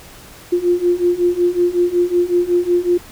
sine beating tone pair, 349 / 354.4 Hz, F4 / F4, -1 / +25 cents, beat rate 5.4 Hz, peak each -17 / -15 dBFS, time 0.52-2.98 s, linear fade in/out 10 ms, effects pink hiss -40 dBFS RMS until 3.11 s

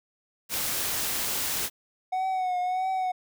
white noise, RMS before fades -29 dBFS, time 0.49-1.7 s, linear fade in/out 50 ms
triangle tone with vibrato, 740 Hz, F#5, in tune, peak -23 dBFS, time 2.12-3.12 s, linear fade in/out 10 ms, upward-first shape triangle, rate 1.6 Hz, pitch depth 53 cents each way
effects none

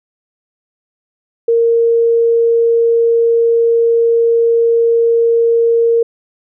sine tone, 463.3 Hz, A#4, 11 cents flat, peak -8 dBFS, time 1.48-6.03 s, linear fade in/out 5 ms, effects none

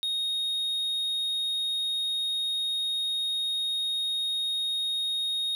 triangle tone, 3728 Hz, A#7, 1 cent flat, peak -25 dBFS, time 0.03-5.55 s, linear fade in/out 0 ms, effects none

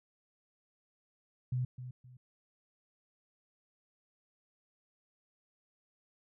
sine tone with echo, 125.9 Hz, B2, 34 cents sharp, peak -30 dBFS, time 1.52-1.65 s, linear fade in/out 5 ms, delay 260 ms, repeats 2, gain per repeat -11 dB, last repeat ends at 2.17 s, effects none

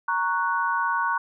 sine chord, F# major, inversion first, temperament equal, 932.3 / 1108.7 / 1480 Hz, A#5 / C#6 / F#6, 0 / 0 / 0 cents, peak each -26 dBFS, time 0.08-1.18 s, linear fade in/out 5 ms, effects none

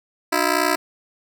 10% pulse ring-modulated tone, 329.6 Hz, E4, in tune, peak -6 dBFS, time 0.32-0.76 s, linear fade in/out 10 ms, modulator 31 Hz, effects none

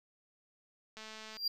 click train, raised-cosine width 0.2 ms, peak -31 dBFS, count 88, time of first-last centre 0.97-1.369 s, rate 218 Hz
triangle tone with exponential growth, 4755 Hz, D8, 21 cents sharp, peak -26 dBFS, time 1.29-1.48 s, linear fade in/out 5 ms, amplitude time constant 41 ms
effects none

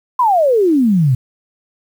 sine exponential sweep, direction down, 1046.5 to 120 Hz, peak -9 dBFS, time 0.19-1.15 s, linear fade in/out 5 ms, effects 7-bit

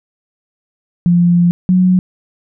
sine tone pair in turn, 174 / 183.35 Hz, F3 / F#3, -6 / -15 cents, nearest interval minor second, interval 91 cents, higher second, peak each -7 dBFS, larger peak neither, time 1.06-1.51 / 1.69-1.99 s, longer first, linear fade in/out 0 ms, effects none

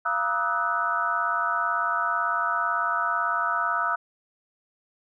sine tone cluster, 689 / 955 / 1216 / 1294 / 1488 Hz, F5 / A#5 / D#6 / E6 / F#6, -24 / +42 / -40 / -32 / +9 cents, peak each -32 / -31 / -32 / -26 / -28 dBFS, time 0.05-3.96 s, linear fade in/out 10 ms, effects none

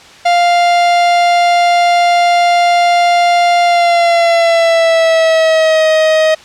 45% pulse tone with pitch glide, 698.5 to 629.5 Hz, F5 to D#5, 0 to +20 cents, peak -7 dBFS, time 0.25-6.35 s, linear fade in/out 10 ms, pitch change -180 cents, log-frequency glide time 3.64-5.88 s, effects white hiss -37 dBFS RMS until 6.44 s + low-pass 5000 Hz 12 dB/octave

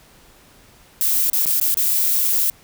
violet noise with dropouts, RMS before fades -18 dBFS, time 1.01-2.5 s, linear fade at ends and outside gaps 0 ms, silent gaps 1.299-1.332 / 1.453-1.466 / 1.599-1.613 / 1.743-1.772 s, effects pink hiss -50 dBFS RMS until 2.63 s

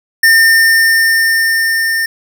square tone with level ramp, 1810 Hz, A6, 48 cents sharp, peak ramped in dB -5 to -13 dBFS, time 0.23-2.06 s, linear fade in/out 5 ms, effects none

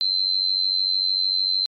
sine tone with amplitude modulation, 4100 Hz, C8, 36 cents flat, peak -15 dBFS, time 0.01-1.66 s, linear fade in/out 0 ms, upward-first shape sine, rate 93.3 Hz, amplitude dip 85%, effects MP3 96 kbps

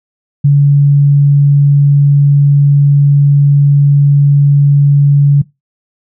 sine tone, 142.5 Hz, C#3, 48 cents sharp, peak -3 dBFS, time 0.44-5.42 s, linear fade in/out 10 ms, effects noise-tail reverb RT60 0.2 s tail -21 dB re dry

